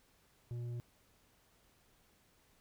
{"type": "tone with tanh clipping", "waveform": "sine", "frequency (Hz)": 120, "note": "B2", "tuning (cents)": -49, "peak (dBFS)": -40, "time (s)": [0.51, 0.8], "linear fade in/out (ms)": 0, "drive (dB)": 7, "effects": ["pink hiss -70 dBFS RMS until 2.6 s"]}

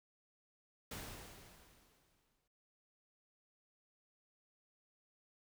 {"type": "noise with exponential decay", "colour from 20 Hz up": "pink", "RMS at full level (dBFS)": -45, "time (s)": [0.91, 2.48], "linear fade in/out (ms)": 5, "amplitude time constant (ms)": 340, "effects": []}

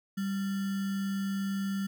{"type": "tone with sample-and-hold", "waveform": "sine", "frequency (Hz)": 196, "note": "G3", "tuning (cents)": 0, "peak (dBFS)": -29, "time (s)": [0.17, 1.87], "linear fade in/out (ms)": 10, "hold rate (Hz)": 1575, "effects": []}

